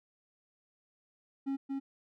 triangle tone with echo, 272.8 Hz, C#4, 28 cents flat, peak -29 dBFS, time 1.46-1.57 s, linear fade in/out 20 ms, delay 230 ms, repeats 1, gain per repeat -2 dB, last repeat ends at 1.8 s, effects none

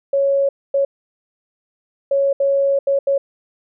sine tone bursts at uneven times, 554 Hz, C#5, 1 cent flat, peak -13 dBFS, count 6, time 0.13-0.49 / 0.74-0.85 / 2.11-2.33 / 2.4-2.79 / 2.87-2.99 / 3.07-3.18 s, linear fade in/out 5 ms, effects none

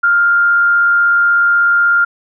sine tone with frequency modulation, 1400 Hz, F6, 4 cents sharp, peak -8 dBFS, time 0.03-2.05 s, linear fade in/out 10 ms, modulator 83.7 Hz, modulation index 0.28, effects none

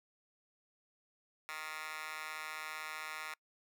10% pulse tone with high-pass filter, 155.56 Hz, D#3, in tune, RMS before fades -44 dBFS, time 1.49-3.34 s, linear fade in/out 0 ms, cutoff 1500 Hz, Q 7.6, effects noise-tail reverb RT60 0.1 s tail -26 dB re dry

